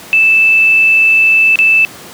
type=tone with dropouts; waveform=sine; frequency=2637 Hz; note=E7; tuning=in tune; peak=-5 dBFS; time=0.13-1.85 s; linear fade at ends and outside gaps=0 ms; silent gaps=1.557-1.589 s; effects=pink hiss -32 dBFS RMS until 2.13 s + high-pass 150 Hz 12 dB/octave